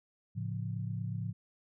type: chord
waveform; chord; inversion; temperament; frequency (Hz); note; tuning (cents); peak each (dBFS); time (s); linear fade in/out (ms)
sine; A augmented; none; equal; 110 / 138.59 / 174.61; A2 / C#3 / E#3; 0 / 0 / 0; -36 / -40 / -40; 0.35-1.33; 20
effects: none